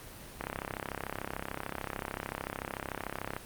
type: click train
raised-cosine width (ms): 0.5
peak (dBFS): -19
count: 100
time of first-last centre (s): 0.41-3.365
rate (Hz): 33.5
effects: pink hiss -48 dBFS RMS until 3.45 s + Opus 32 kbps